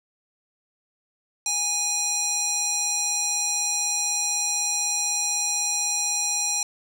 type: tone with band-pass filter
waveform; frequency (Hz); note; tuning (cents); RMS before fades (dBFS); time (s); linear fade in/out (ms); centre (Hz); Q
square; 824; G#5; -14; -25; 1.46-6.63; 2; 6600; 4.3
effects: none